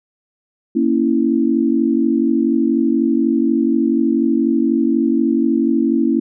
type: chord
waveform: sine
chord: A# diminished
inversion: none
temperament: equal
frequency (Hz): 233.1 / 277.2 / 329.6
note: A#3 / C#4 / E4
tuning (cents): 0 / 0 / 0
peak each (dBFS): -17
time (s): 0.75-6.2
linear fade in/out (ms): 10
effects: none